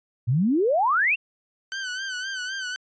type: exponential sweep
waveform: sine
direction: up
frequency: 109.9 to 2821 Hz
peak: -18 dBFS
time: 0.27-1.16 s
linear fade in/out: 20 ms
type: tone with vibrato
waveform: sawtooth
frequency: 1529 Hz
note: G6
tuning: 44 cents flat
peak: -25 dBFS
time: 1.72-2.76 s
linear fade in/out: 0 ms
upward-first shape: sine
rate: 3.9 Hz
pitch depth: 69 cents each way
effects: resampled to 16000 Hz